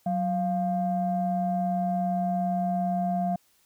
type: tone pair together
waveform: sine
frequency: 185 / 697.6 Hz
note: F#3 / F5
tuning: 0 / -2 cents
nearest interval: octave + major seventh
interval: 2298 cents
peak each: -26 dBFS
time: 0.06-3.36 s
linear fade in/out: 5 ms
effects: tanh soft clip ceiling -17 dBFS + white hiss -65 dBFS RMS until 3.65 s